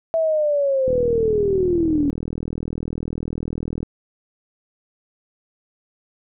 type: linear sweep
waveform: sine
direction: down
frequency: 659.3 to 278 Hz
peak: -16 dBFS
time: 0.14-2.1 s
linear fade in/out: 0 ms
type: click train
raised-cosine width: 3 ms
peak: -14 dBFS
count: 119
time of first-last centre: 0.88-3.83 s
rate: 40 Hz
effects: none